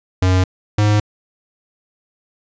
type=tone pair in turn; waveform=square; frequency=92.5 / 104.97 Hz; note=F#2 / G#2; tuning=0 / +19 cents; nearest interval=major second; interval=219 cents; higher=second; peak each=-12 dBFS; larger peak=neither; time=0.22-0.44 / 0.78-1 s; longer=neither; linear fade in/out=5 ms; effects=resampled to 16000 Hz